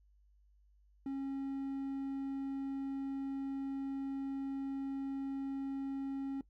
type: tone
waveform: triangle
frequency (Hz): 272.5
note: C#4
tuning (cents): -29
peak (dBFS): -34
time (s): 1.06-6.41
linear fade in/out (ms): 2
effects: noise-tail reverb RT60 0.1 s tail -19 dB re dry + added 50 Hz sine -64 dBFS peak until 6.49 s